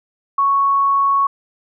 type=tone; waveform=sine; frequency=1108.7 Hz; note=C#6; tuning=in tune; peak=-12 dBFS; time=0.38-1.27 s; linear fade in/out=5 ms; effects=none